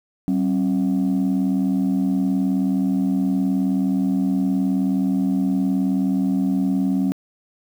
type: tone pair together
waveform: sine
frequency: 190.9 / 270 Hz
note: G3 / C#4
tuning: -46 / -45 cents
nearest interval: tritone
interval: 601 cents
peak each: -18 dBFS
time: 0.28-7.12 s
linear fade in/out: 0 ms
effects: tanh soft clip ceiling -14 dBFS + 8-bit